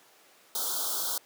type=band-stop noise; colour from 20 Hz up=white; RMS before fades=-31 dBFS; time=0.55-1.18 s; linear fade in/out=2 ms; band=1500 to 3200 Hz; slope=96 dB/octave; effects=pink hiss -58 dBFS RMS until 1.25 s + high-pass 400 Hz 12 dB/octave